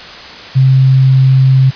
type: tone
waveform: sine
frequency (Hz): 132.3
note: C3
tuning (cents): +20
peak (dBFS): -4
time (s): 0.55-1.71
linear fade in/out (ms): 20
effects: white hiss -29 dBFS RMS until 1.75 s + resampled to 11025 Hz